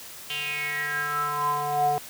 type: tone with band-pass filter sweep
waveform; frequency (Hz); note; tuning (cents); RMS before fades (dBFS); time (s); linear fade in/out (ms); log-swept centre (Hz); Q
square; 146.83; D3; 0; -27; 0.3-1.98; 0; 3000 to 650; 8.2
effects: white hiss -42 dBFS RMS until 2.09 s + high-pass 60 Hz 12 dB/octave